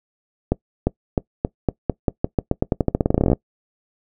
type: accelerating click train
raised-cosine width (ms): 2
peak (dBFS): -3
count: 27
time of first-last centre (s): 0.52-3.332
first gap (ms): 350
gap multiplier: 0.88
effects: noise-tail reverb RT60 0.1 s tail -22 dB re dry